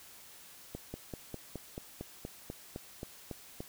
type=slowing click train; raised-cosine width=2 ms; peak=-26 dBFS; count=13; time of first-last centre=0.75-3.605 s; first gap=190 ms; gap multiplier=1.04; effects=white hiss -54 dBFS RMS until 3.68 s